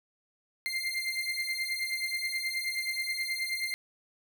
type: beating tone pair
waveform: 30% pulse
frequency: 2093 / 2102.4 Hz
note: C7 / C7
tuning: 0 / +8 cents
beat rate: 9.4 Hz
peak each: -31 dBFS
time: 0.66-3.74 s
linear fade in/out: 0 ms
effects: none